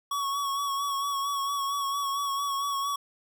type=tone with vibrato; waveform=square; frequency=1117 Hz; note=C#6; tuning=13 cents sharp; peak=-28 dBFS; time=0.11-2.96 s; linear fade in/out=5 ms; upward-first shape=sine; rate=4.4 Hz; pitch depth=32 cents each way; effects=none